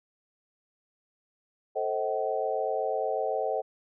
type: chord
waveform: sine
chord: A diminished seventh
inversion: none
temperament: just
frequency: 440 / 528 / 633.6 / 760.3 Hz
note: A4 / C5 / Eb5 / Gb5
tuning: 0 / +16 / +31 / +47 cents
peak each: -32 dBFS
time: 1.75-3.62 s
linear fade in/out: 20 ms
effects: none